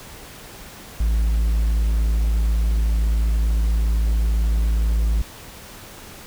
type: tone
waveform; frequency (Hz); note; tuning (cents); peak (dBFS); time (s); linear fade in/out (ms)
triangle; 55; A1; 0; -14; 1-5.22; 5
effects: pink hiss -40 dBFS RMS until 6.26 s